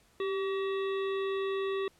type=harmonic tone with a mistuned harmonic; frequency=380 Hz; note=F#4; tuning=46 cents sharp; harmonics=1 / 3 / 5 / 7 / 9 / 10; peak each=-30 / -40 / -44 / -47 / -49 / -50 dBFS; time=0.2-1.88 s; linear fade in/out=2 ms; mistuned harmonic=1; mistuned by=+46 cents; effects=pink hiss -65 dBFS RMS until 1.99 s + low-pass 12000 Hz 12 dB/octave